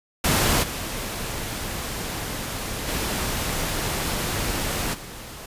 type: noise with level steps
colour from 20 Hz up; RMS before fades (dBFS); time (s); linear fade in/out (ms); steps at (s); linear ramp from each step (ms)
pink; -20 / -30 / -26 / -38; 0.24-5.46; 5; 0.62 / 2.87 / 4.93; 20
effects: resampled to 32000 Hz